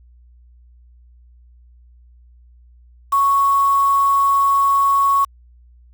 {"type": "tone with quantisation", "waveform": "sine", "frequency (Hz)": 1108.7, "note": "C#6", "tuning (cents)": 0, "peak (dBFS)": -12, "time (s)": [3.12, 5.25], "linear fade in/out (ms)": 10, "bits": 5, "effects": ["added 60 Hz sine -45 dBFS peak until 5.93 s"]}